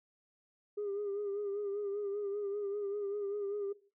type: tone with vibrato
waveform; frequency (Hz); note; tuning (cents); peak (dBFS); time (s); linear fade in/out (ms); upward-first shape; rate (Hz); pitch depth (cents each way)
sine; 405.8; G#4; -40; -33; 0.77-3.73; 10; sine; 5.1; 48
effects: noise-tail reverb RT60 0.4 s tail -19 dB re dry + tanh soft clip ceiling -31 dBFS